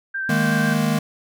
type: tone with vibrato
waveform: sine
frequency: 1568 Hz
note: G6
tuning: in tune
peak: -23 dBFS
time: 0.14-0.74 s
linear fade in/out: 10 ms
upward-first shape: sine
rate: 8.1 Hz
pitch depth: 21 cents each way
type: chord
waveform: square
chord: D# suspended fourth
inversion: none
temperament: equal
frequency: 155.56 / 207.7 / 233.1 Hz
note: D#3 / G#3 / A#3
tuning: 0 / 0 / 0 cents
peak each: -23 dBFS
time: 0.29-0.99 s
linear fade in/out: 5 ms
effects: none